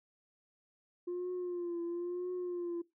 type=tone with vibrato; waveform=sine; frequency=351.6 Hz; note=F4; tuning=12 cents sharp; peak=-33 dBFS; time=1.07-2.82 s; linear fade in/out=10 ms; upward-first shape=triangle; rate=1 Hz; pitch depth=60 cents each way; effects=noise-tail reverb RT60 0.2 s tail -21 dB re dry + tanh soft clip ceiling -33 dBFS